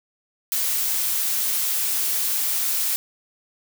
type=noise; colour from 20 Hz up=blue; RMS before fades=-23 dBFS; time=0.52-2.96 s; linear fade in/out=0 ms; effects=none